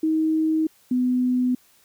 sine tone pair in turn, 316 / 250.8 Hz, D#4 / B3, +27 / +27 cents, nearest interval major third, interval 400 cents, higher first, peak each -18 dBFS, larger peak neither, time 0.03-0.67 / 0.91-1.55 s, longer neither, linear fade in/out 5 ms, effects white hiss -58 dBFS RMS until 1.84 s

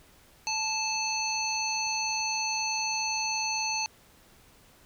harmonic tone with a mistuned harmonic, 874 Hz, A5, 12 cents flat, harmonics 1 / 3 / 5 / 7, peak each -33 / -33 / -33 / -33 dBFS, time 0.47-3.86 s, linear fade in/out 0 ms, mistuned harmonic 7, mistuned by +16 cents, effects pink hiss -58 dBFS RMS until 4.85 s

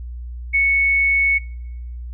sine tone, 2213 Hz, C#7, 3 cents flat, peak -13 dBFS, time 0.53-1.39 s, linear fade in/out 20 ms, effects noise-tail reverb RT60 1.0 s tail -26 dB re dry + added 60 Hz sine -28 dBFS peak until 2.13 s

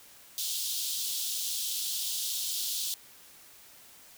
pink high-pass noise, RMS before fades -33 dBFS, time 0.38-2.94 s, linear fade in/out 0 ms, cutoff 3200 Hz, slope 48 dB/octave, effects white hiss -54 dBFS RMS until 4.17 s

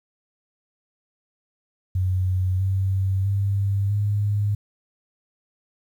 sine tone with pitch steps, 92.6 / 95.92 / 99.36 / 102.92 Hz, F#2 / G2 / G2 / G#2, +2 / -37 / +24 / -15 cents, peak -19 dBFS, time 1.95-4.55 s, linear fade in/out 5 ms, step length 650 ms, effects 9-bit

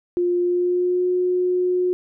sine tone with pitch glide, 352.9 to 362 Hz, F4 to F#4, +18 to -38 cents, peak -17 dBFS, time 0.17-1.93 s, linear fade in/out 0 ms, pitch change +44 cents, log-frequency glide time 0.41-1.07 s, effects none

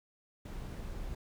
brown noise, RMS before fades -41 dBFS, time 0.45-1.15 s, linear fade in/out 5 ms, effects none

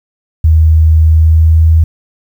sine tone with pitch glide, 79.4 to 80.65 Hz, D#2 to E2, +36 to -37 cents, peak -3 dBFS, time 0.44-1.84 s, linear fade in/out 5 ms, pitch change +27 cents, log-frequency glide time 1.07-1.72 s, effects 7-bit

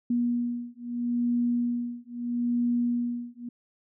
sine beating tone pair, 239.9 / 240.67 Hz, A#3 / B3, +50 / -45 cents, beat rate 0.77 Hz, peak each -28 dBFS, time 0.1-3.49 s, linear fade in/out 5 ms, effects none

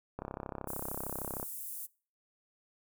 click train, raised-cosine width 1 ms, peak -24 dBFS, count 42, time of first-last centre 0.19-1.429 s, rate 33.1 Hz
pink high-pass noise, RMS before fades -42 dBFS, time 0.67-1.87 s, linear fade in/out 20 ms, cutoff 10000 Hz, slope 24 dB/octave
effects noise-tail reverb RT60 0.4 s tail -23 dB re dry

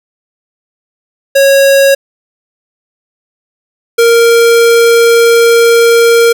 square tone pair in turn, 550 / 465.3 Hz, C#5 / A#4, -14 / -3 cents, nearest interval minor third, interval 289 cents, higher first, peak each -4 dBFS, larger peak neither, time 1.35-1.95 / 3.98-6.33 s, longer second, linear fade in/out 10 ms, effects none

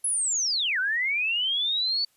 sine linear two-way sweep, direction down then up, 10670 to 1455 to 4520 Hz, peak -23 dBFS, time 0.04-2.05 s, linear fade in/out 5 ms, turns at 0.79 s, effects white hiss -66 dBFS RMS until 2.16 s + resampled to 32000 Hz

